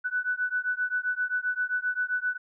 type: beating tone pair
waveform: sine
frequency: 1486 / 1493.6 Hz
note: F#6 / F#6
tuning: +7 / +16 cents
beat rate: 7.6 Hz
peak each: -29 dBFS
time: 0.04-2.38 s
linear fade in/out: 20 ms
effects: none